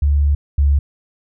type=tone pair in turn; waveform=sine; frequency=72 / 70.93 Hz; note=D2 / C#2; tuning=-34 / +40 cents; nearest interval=unison; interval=26 cents; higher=first; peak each=-11 / -10 dBFS; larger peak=second; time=0.02-0.35 / 0.58-0.79 s; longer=first; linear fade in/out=5 ms; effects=none